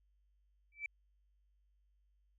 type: tone with exponential growth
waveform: sine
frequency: 2320 Hz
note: D7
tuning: 22 cents flat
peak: -33 dBFS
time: 0.72-0.86 s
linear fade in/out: 2 ms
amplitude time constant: 30 ms
effects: tanh soft clip ceiling -30 dBFS + added 50 Hz sine -70 dBFS peak until 2.38 s